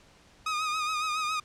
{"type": "tone with vibrato", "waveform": "sawtooth", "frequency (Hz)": 1244.5, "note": "D#6", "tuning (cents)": 0, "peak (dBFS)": -24, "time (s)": [0.46, 1.4], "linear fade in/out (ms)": 5, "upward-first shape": "sine", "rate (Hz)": 7.2, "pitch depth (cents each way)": 48, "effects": ["pink hiss -58 dBFS RMS until 1.44 s", "low-pass 7000 Hz 12 dB/octave"]}